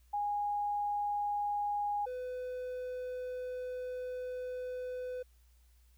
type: tone pair in turn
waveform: sine / triangle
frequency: 823 / 502.2 Hz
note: G#5 / B4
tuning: -16 / +29 cents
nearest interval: major sixth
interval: 855 cents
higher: first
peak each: -31 / -35 dBFS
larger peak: first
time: 0.13-2.06 / 2.06-5.23 s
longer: second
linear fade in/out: 10 ms
effects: added 60 Hz sine -61 dBFS peak until 5.97 s + white hiss -73 dBFS RMS until 5.97 s